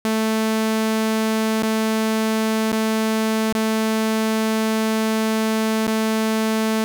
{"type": "tone with dropouts", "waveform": "sawtooth", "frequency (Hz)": 220, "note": "A3", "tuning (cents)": 0, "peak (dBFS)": -14, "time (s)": [0.05, 6.84], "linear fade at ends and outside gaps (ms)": 0, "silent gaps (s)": [[1.624, 1.632], [2.719, 2.728], [3.525, 3.55], [5.869, 5.877]], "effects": []}